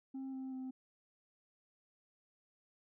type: tone with pitch steps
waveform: sine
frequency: 266.5 / 263.1 / 259.8 Hz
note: C4 / C4 / C4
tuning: +32 / +10 / -12 cents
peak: -38 dBFS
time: 0.14-0.71 s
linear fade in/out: 10 ms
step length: 190 ms
effects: tanh soft clip ceiling -40 dBFS